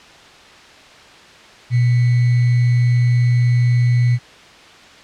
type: tone with sample-and-hold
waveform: sine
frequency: 121.7 Hz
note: B2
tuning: 25 cents flat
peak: -11 dBFS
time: 1.7-4.19 s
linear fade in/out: 50 ms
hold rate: 2100 Hz
effects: white hiss -42 dBFS RMS until 5.03 s + low-pass 4000 Hz 12 dB/octave